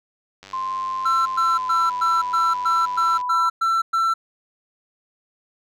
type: click train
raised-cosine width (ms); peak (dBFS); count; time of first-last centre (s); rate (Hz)
0.2; -24; 272; 0.43-3.212; 97.4
type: tone with pitch glide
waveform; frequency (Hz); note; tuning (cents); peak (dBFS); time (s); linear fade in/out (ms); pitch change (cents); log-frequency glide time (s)
sine; 1046.5 to 992.3; C6 to B5; 0 to +8; -23; 0.53-3.49; 5; -92; 1.3-1.93
type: tone bursts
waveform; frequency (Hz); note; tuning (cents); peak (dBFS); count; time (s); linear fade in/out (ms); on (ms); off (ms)
triangle; 1341; E6; +29; -15; 10; 1.05-4.14; 10; 210; 110
effects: none